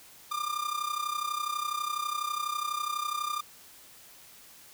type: tone with amplitude modulation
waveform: 45% pulse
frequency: 1200 Hz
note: D6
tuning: 37 cents sharp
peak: -27 dBFS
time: 0.31-3.41 s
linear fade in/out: 10 ms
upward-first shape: sine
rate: 32.1 Hz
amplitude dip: 75%
effects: white hiss -53 dBFS RMS until 4.73 s